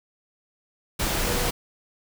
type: tone in noise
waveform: sine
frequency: 486.3 Hz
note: B4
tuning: 27 cents flat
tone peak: -32 dBFS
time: 1.26-1.5 s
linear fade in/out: 10 ms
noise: pink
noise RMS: -25 dBFS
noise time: 0.99-1.51 s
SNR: -10 dB
effects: none